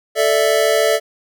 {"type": "chord", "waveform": "square", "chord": "A suspended fourth", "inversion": "none", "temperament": "just", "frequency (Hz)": [440, 586.7, 660], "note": ["A4", "D5", "E5"], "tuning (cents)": [0, -2, 2], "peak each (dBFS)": -18, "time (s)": [0.15, 1], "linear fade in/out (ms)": 50, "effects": []}